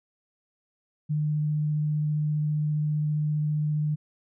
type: tone with vibrato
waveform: sine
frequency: 151 Hz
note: D3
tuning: 48 cents sharp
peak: -23 dBFS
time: 1.09-3.96 s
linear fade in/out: 20 ms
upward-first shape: triangle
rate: 15 Hz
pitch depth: 10 cents each way
effects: none